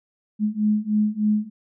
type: beating tone pair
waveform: sine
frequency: 210 / 213.3 Hz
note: G#3 / G#3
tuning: +19 / +46 cents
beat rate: 3.3 Hz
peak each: -22 / -21 dBFS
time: 0.39-1.5 s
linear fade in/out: 50 ms
effects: none